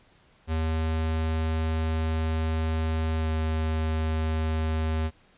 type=tone with pitch glide; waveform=square; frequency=79.9 to 79.3 Hz; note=D#2 to D#2; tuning=+47 to +33 cents; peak=-25 dBFS; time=0.47-5.11 s; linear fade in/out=50 ms; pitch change=-14 cents; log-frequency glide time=3.18-3.27 s; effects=pink hiss -60 dBFS RMS until 5.37 s + resampled to 8000 Hz